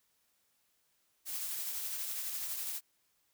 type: noise with tremolo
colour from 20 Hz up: blue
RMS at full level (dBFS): -37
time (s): 1.25-2.81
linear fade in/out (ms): 50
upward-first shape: triangle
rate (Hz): 12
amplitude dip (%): 35
effects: white hiss -75 dBFS RMS until 3.33 s